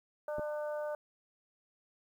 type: harmonic tone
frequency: 299.7 Hz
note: D4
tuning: 35 cents sharp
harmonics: 2 / 3 / 4 / 5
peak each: -35 / -46 / -50 / -49 dBFS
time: 0.28-0.95 s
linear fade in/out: 2 ms
type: clicks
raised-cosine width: 2 ms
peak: -30 / -29 dBFS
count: 2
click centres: 0.384 / 0.395 s
effects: 11-bit